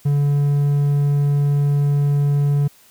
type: tone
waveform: triangle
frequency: 143.5 Hz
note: D3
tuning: 40 cents flat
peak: -12 dBFS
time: 0.05-2.68 s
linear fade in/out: 10 ms
effects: white hiss -51 dBFS RMS until 2.9 s